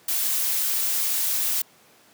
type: noise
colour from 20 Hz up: blue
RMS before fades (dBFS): -24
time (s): 0.08-1.62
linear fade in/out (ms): 5
effects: pink hiss -55 dBFS RMS until 2.13 s + high-pass 200 Hz 12 dB/octave